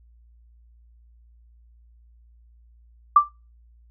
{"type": "tone with exponential decay", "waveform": "sine", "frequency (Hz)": 1174.7, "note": "D6", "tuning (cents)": 0, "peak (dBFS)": -6, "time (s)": [3.16, 3.29], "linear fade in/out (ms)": 5, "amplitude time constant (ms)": 27, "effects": ["noise-tail reverb RT60 0.3 s tail -24 dB re dry", "added 58 Hz sine -51 dBFS peak until 3.9 s"]}